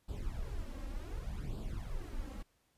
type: noise with flanger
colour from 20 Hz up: brown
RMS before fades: -40 dBFS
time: 0.08-2.43 s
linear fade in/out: 10 ms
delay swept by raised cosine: 0.24 to 3.74 ms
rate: 0.67 Hz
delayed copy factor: +0.8
effects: pink hiss -75 dBFS RMS until 2.77 s + resampled to 32000 Hz